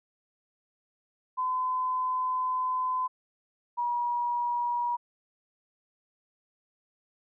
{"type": "tone pair in turn", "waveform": "sine", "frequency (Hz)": [1018, 960.9], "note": ["C6", "B5"], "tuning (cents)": [-48, -48], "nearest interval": "minor second", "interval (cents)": 100, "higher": "first", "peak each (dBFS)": -26, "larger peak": "neither", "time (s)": [[1.37, 3.08], [3.77, 4.97]], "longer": "first", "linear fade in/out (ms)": 20, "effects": []}